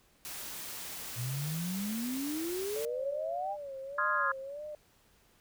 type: noise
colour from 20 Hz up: white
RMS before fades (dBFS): -42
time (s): 0.25-2.85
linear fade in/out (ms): 0
type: exponential sweep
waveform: sine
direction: up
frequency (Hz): 116.4 to 830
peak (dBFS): -33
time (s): 1.15-3.57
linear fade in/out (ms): 50
type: tone with vibrato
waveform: sine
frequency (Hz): 568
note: C#5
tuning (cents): +42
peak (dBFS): -39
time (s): 2.76-4.75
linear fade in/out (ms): 2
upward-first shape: sine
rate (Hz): 1.7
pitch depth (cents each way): 110
type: chord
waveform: sine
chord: F minor seventh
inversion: second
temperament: equal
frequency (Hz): 1046.5 / 1244.5 / 1396.9 / 1661.2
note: C6 / Eb6 / F6 / Ab6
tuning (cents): 0 / 0 / 0 / 0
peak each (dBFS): -33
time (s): 3.98-4.32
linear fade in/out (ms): 5
effects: pink hiss -66 dBFS RMS until 5.4 s